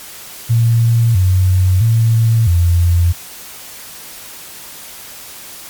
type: tone with pitch steps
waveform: sine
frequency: 115.9 / 92.5 / 113.5 / 86.1 Hz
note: A#2 / F#2 / A#2 / F2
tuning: -10 / 0 / -46 / -24 cents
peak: -8 dBFS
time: 0.49-3.13 s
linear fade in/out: 20 ms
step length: 660 ms
effects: white hiss -33 dBFS RMS until 5.69 s + MP3 96 kbps